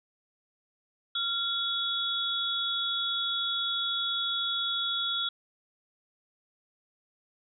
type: tone cluster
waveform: sine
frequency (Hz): 1383 / 3388 / 3778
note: F6 / G#7 / A#7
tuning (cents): -17 / +34 / +22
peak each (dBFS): -35 / -29 / -35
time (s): 1.15-5.29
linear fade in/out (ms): 5
effects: none